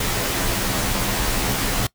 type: noise with comb filter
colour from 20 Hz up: pink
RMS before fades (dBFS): -22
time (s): 0-1.87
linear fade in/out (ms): 5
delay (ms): 13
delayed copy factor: -0.8
effects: noise-tail reverb RT60 0.1 s tail -21 dB re dry